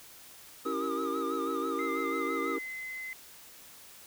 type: tone with vibrato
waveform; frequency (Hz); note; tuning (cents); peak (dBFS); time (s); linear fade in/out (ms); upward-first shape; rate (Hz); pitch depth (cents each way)
triangle; 1243; D#6; -2; -33; 0.65-2.57; 10; sine; 6.1; 70
type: chord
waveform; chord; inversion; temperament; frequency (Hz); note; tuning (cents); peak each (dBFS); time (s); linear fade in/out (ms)
triangle; C# diminished seventh; none; equal with one note detuned; 277.2 / 329.6 / 386.4 / 466.2; C#4 / E4 / G4 / Bb4; 0 / 0 / -25 / 0; -35; 0.65-2.59; 10
type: tone with pitch glide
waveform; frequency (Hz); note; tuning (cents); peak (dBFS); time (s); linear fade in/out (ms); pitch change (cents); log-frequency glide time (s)
sine; 2079 to 2047; C7 to C7; -12 to -38; -37; 1.79-3.13; 0; -26; 2.01-2.63
effects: white hiss -52 dBFS RMS until 4.06 s